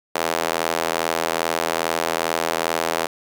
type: tone with high-pass filter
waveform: sawtooth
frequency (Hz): 82.41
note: E2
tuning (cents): 0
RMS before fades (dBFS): -23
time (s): 0.15-3.07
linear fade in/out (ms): 5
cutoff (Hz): 570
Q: 1.1
effects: none